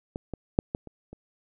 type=clicks; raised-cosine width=2 ms; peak=-19 / -20 / -6 / -15 / -29 / -29 dBFS; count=6; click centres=0.159 / 0.337 / 0.589 / 0.749 / 0.873 / 1.13 s; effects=none